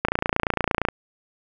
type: click train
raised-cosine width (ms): 0.5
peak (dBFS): -5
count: 25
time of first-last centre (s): 0.05-0.886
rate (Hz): 28.7
effects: none